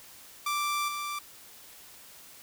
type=tone with level steps; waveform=sawtooth; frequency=1174.7 Hz; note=D6; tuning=in tune; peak=-24 / -29 dBFS; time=0.46-1.19 s; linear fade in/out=5 ms; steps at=0.88 s; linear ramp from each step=5 ms; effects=white hiss -51 dBFS RMS until 2.42 s